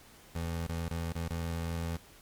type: tone with dropouts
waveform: 25% pulse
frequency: 83.5 Hz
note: E2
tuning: 23 cents sharp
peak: -29 dBFS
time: 0.35-1.97 s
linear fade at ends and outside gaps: 5 ms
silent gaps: 0.668-0.688 / 0.884-0.908 / 1.125-1.152 / 1.284-1.304 s
effects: pink hiss -56 dBFS RMS until 2.21 s + MP3 96 kbps